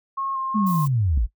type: tone with vibrato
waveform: sine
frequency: 1073 Hz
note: C6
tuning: 43 cents sharp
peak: -24 dBFS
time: 0.17-0.86 s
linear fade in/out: 10 ms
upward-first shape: square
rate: 2.7 Hz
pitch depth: 18 cents each way
type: linear sweep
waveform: sine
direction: down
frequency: 220 to 43.96 Hz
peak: -18 dBFS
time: 0.54-1.27 s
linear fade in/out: 20 ms
type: noise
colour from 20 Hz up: violet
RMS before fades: -36 dBFS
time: 0.66-0.88 s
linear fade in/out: 10 ms
type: click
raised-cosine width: 5 ms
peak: -20 dBFS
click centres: 1.176 s
effects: noise-tail reverb RT60 0.1 s tail -18 dB re dry